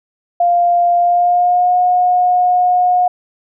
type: tone with pitch glide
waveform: sine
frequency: 698.5 to 721.9 Hz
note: F5 to F#5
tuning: 0 to -43 cents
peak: -9 dBFS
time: 0.4-3.08 s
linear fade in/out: 5 ms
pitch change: +57 cents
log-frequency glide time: 0.98-1.76 s
effects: none